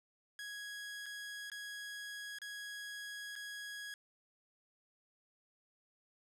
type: tone with dropouts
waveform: sawtooth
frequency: 1661.2 Hz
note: G#6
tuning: in tune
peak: -40 dBFS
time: 0.39-3.94 s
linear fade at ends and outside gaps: 1 ms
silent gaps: 1.059-1.063 / 1.5-1.517 / 2.386-2.417 / 3.355-3.361 s
effects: low-pass 11000 Hz 12 dB/octave + 12-bit